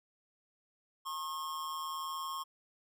square tone with amplitude modulation, 1079 Hz, C#6, 47 cents flat, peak -35 dBFS, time 1.05-2.44 s, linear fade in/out 20 ms, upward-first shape sine, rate 161 Hz, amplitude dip 60%, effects none

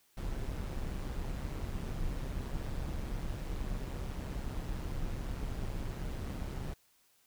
brown noise with amplitude modulation, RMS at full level -35 dBFS, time 0.17-6.74 s, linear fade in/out 5 ms, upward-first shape sine, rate 136 Hz, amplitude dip 50%, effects white hiss -69 dBFS RMS until 7.26 s

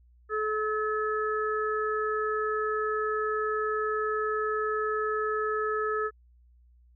harmonic tone, 430 Hz, A4, 40 cents flat, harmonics 1 / 3 / 4, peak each -29 / -30 / -35 dBFS, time 0.29-6.11 s, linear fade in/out 50 ms, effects added 60 Hz sine -56 dBFS peak until 6.95 s

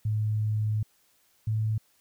sine tone pair in turn, 107.4 / 109.21 Hz, A2 / A2, -41 / -12 cents, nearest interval unison, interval 29 cents, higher second, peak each -24 dBFS, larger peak neither, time 0.05-0.83 / 1.47-1.78 s, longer first, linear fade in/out 5 ms, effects white hiss -66 dBFS RMS until 2 s

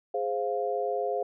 sine chord, F minor, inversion first, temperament equal, 415.3 / 523.3 / 698.5 Hz, Ab4 / C5 / F5, 0 / 0 / 0 cents, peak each -31 dBFS, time 0.14-1.23 s, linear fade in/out 5 ms, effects none

